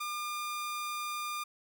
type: tone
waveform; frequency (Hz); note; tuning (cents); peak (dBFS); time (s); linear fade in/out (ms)
sawtooth; 1204; D6; +43; -31; 0-1.44; 10
effects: none